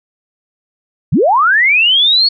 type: linear sweep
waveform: sine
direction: up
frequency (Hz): 98 to 4435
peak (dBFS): -7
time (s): 1.12-2.29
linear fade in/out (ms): 10
effects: none